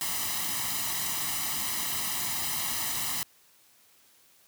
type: noise with comb filter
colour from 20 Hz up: white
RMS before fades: -31 dBFS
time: 0.01-3.23 s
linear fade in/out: 0 ms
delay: 1 ms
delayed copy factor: +0.7
effects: white hiss -61 dBFS RMS until 4.47 s + high-pass 80 Hz 12 dB/octave